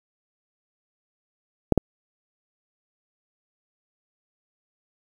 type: clicks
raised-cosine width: 2 ms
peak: -3 dBFS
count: 2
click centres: 1.723 / 1.777 s
effects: 7-bit